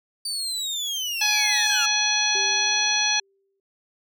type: linear sweep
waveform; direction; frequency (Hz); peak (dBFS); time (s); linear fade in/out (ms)
30% pulse; down; 4630 to 1318.5; -23; 0.25-1.86; 5
type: harmonic tone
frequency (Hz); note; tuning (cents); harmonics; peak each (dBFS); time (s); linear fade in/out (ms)
841; G#5; +22; 1 / 2 / 3 / 4 / 5 / 7; -30 / -29 / -26 / -27 / -25 / -25; 1.21-3.2; 5
type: tone with exponential decay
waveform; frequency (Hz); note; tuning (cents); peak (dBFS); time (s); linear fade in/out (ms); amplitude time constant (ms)
sine; 391.6; G4; -2; -32; 2.35-3.6; 2; 270
effects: none